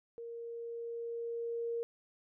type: tone with level ramp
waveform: sine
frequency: 466.2 Hz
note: A#4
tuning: in tune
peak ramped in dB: -42 to -33 dBFS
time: 0.18-1.83 s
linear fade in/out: 0 ms
effects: none